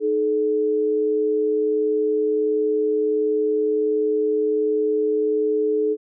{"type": "tone pair together", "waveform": "sine", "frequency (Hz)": [308.5, 429.9], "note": ["D#4", "A4"], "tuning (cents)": [-15, -40], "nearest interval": "tritone", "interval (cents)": 575, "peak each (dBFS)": [-26, -18], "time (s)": [0, 5.97], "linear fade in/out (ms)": 50, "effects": []}